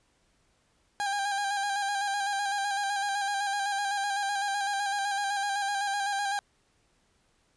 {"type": "tone with vibrato", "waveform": "30% pulse", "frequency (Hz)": 803, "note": "G5", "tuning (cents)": 41, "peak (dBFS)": -25, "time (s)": [1, 6.39], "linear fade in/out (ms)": 0, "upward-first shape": "square", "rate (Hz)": 7.9, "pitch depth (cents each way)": 31, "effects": ["pink hiss -69 dBFS RMS until 7.56 s", "resampled to 22050 Hz"]}